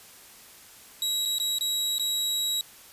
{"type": "tone with dropouts", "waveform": "sawtooth", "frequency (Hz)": 3860, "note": "B7", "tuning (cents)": -40, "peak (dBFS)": -22, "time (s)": [1.02, 2.61], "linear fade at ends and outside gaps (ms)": 1, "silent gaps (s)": [[1.253, 1.257], [1.384, 1.399], [1.585, 1.609], [1.983, 1.996]], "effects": ["white hiss -50 dBFS RMS until 2.92 s", "resampled to 32000 Hz"]}